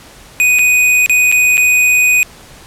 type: tone with dropouts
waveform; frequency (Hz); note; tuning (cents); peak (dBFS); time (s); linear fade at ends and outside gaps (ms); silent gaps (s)
square; 2489; D#7; 0; -8; 0.4-2.23; 0; 0.587-0.592 / 1.061-1.096 / 1.316-1.324 / 1.571-1.578
effects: pink hiss -38 dBFS RMS until 2.66 s + low-pass 12000 Hz 12 dB/octave

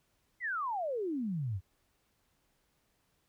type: exponential sweep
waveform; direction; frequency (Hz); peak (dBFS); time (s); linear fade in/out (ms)
sine; down; 2088 to 86; -32; 0.4-1.61; 50
effects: pink hiss -75 dBFS RMS until 3.28 s

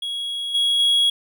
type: tone with level steps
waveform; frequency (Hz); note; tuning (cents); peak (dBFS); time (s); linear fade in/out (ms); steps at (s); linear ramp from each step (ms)
triangle; 3322; G#7; 0; -23 / -15 / -13; 0.02-1.1; 5; 0.54 / 0.79; 10
effects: none

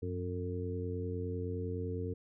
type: harmonic tone with a mistuned harmonic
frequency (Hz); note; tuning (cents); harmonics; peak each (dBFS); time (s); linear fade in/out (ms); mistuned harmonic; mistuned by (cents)
89.8; F2; +49; 1 / 2 / 3 / 4 / 5; -37 / -45 / -43 / -46 / -40; 0.02-2.14; 10; 1; +66
effects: none

